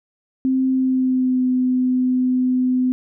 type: tone with pitch glide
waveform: sine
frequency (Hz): 261.6 to 253.9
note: C4 to B3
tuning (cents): 0 to +48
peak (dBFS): -15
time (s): 0.45-2.92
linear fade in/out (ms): 0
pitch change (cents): -52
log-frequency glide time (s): 0.68-1.46
effects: none